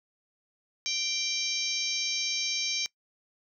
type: harmonic tone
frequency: 784 Hz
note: G5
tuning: in tune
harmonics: 3 / 4 / 5 / 6 / 7 / 8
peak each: -35 / -38 / -35 / -38 / -34 / -35 dBFS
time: 0.86-2.86 s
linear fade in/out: 0 ms
effects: noise-tail reverb RT60 0.1 s tail -22 dB re dry